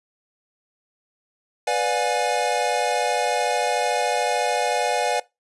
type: chord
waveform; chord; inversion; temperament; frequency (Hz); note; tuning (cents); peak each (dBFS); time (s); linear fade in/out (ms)
square; B diminished seventh; none; equal with one note detuned; 493.9 / 587.3 / 716.8 / 830.6; B4 / D5 / F5 / Ab5; 0 / 0 / +45 / 0; -27 / -27 / -26 / -26; 1.67-5.2; 5
effects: noise-tail reverb RT60 0.2 s tail -20 dB re dry + resampled to 24000 Hz